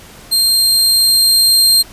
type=tone with level ramp; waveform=sawtooth; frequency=4186 Hz; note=C8; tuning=in tune; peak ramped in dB=-7 to -4 dBFS; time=0.31-1.83 s; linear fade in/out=20 ms; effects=pink hiss -38 dBFS RMS until 1.92 s + resampled to 32000 Hz